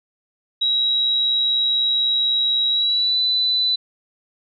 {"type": "tone with pitch glide", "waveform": "sine", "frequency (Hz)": [3856, 3992], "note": ["B7", "B7"], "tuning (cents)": [-42, 18], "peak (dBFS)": -16, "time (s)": [0.61, 3.76], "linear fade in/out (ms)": 10, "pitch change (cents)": 60, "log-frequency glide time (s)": [2.7, 3.19], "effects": []}